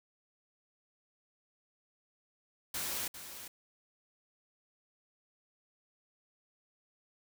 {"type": "noise with echo", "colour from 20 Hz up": "white", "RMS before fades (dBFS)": -37, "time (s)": [2.74, 3.08], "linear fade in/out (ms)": 5, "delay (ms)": 400, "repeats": 1, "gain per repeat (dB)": -10, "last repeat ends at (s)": 3.48, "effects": []}